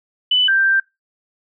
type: tone pair in turn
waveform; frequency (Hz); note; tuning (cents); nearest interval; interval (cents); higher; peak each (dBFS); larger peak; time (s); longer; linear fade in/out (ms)
sine; 2992 / 1573.1; F#7 / G6; +19 / +6; major seventh; 1113; first; -12; neither; 0.31-0.48 / 0.48-0.8; second; 5
effects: noise-tail reverb RT60 0.2 s tail -22 dB re dry